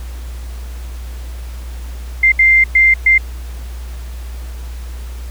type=tone bursts at uneven times; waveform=sine; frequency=2093 Hz; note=C7; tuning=in tune; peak=-6 dBFS; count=4; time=2.23-2.32 / 2.39-2.64 / 2.75-2.94 / 3.06-3.18 s; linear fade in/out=5 ms; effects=added 60 Hz sine -24 dBFS peak until 5.3 s + pink hiss -40 dBFS RMS until 5.3 s